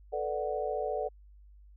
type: chord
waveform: sine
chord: B minor seventh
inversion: third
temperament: equal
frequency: 440 / 493.9 / 587.3 / 740 Hz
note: A4 / B4 / D5 / F#5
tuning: 0 / 0 / 0 / 0 cents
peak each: -35 / -37 / -35 / -36 dBFS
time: 0.12-1.09 s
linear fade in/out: 20 ms
effects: added 50 Hz sine -52 dBFS peak until 1.76 s